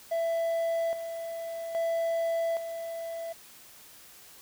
triangle tone with tremolo, 665 Hz, E5, 15 cents sharp, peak -24 dBFS, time 0.11-3.33 s, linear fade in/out 10 ms, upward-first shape square, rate 0.61 Hz, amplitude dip 60%, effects white hiss -52 dBFS RMS until 4.41 s

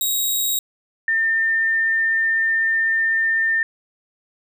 5% pulse / sine tone pair in turn, 3806 / 1804 Hz, A#7 / A6, +35 / +43 cents, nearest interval octave + minor second, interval 1292 cents, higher first, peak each -11 / -16 dBFS, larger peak first, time 0.01-0.59 / 1.08-3.63 s, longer second, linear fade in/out 2 ms, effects none

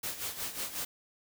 white noise with tremolo, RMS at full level -35 dBFS, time 0.03-0.85 s, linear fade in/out 5 ms, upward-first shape sine, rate 5.5 Hz, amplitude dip 70%, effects none

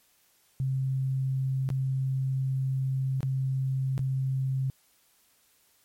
sine tone with dropouts, 132.8 Hz, C3, 26 cents sharp, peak -25 dBFS, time 0.6-4.7 s, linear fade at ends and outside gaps 0 ms, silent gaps 1.69-1.702 / 3.206-3.23 / 3.979-3.992 s, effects white hiss -65 dBFS RMS until 5.84 s + MP3 64 kbps

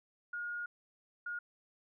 sine tone bursts at uneven times, 1431 Hz, F6, 42 cents sharp, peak -37 dBFS, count 2, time 0.33-0.66 / 1.26-1.39 s, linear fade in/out 5 ms, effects none

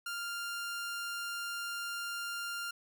sawtooth tone, 1396.9 Hz, F6, in tune, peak -33 dBFS, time 0.06-2.71 s, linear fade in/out 5 ms, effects none

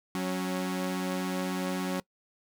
sawtooth tone pair together, 185 / 275.7 Hz, F#3 / C#4, 0 / -9 cents, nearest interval perfect fifth, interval 691 cents, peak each -27 / -30 dBFS, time 0.15-2 s, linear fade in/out 0 ms, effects noise-tail reverb RT60 0.1 s tail -23 dB re dry

